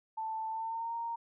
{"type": "tone with pitch glide", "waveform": "sine", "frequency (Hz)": [884, 927.9], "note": ["A5", "A#5"], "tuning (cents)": [8, -8], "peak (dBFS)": -34, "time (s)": [0.17, 1.16], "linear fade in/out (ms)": 10, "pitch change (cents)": 84, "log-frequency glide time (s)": [0.49, 0.94], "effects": []}